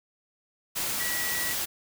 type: tone in noise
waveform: sine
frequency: 1936 Hz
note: B6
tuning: 35 cents flat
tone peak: -32 dBFS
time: 0.99-1.54 s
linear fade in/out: 20 ms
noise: white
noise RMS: -30 dBFS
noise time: 0.75-1.66 s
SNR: -5 dB
effects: none